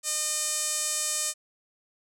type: tone with band-pass filter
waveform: sawtooth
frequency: 609 Hz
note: D#5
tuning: 37 cents flat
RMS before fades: -29 dBFS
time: 0.03-1.34 s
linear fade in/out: 50 ms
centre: 7900 Hz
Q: 3.1
effects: none